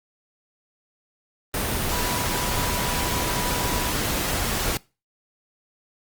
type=tone in noise; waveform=sine; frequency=978 Hz; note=B5; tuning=17 cents flat; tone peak=-33 dBFS; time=1.92-3.92 s; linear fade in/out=0 ms; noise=pink; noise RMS=-25 dBFS; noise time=1.54-4.77 s; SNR=-11 dB; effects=noise-tail reverb RT60 0.3 s tail -23 dB re dry + Opus 32 kbps